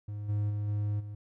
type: tone with level steps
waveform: triangle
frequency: 103.83 Hz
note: G#2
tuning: in tune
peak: -33 / -25 / -28 / -26 / -36 dBFS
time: 0.08-1.15 s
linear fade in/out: 5 ms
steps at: 0.28 / 0.49 / 0.67 / 0.99 s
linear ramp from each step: 20 ms
effects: none